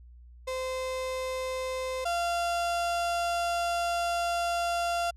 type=tone pair in turn; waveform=35% pulse; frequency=517 / 690.1 Hz; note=C5 / F5; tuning=-21 / -21 cents; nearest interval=perfect fourth; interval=500 cents; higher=second; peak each=-29 / -25 dBFS; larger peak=second; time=0.47-2.05 / 2.05-5.11 s; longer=second; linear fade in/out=10 ms; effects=added 60 Hz sine -48 dBFS peak until 5.16 s + low-pass 10000 Hz 12 dB/octave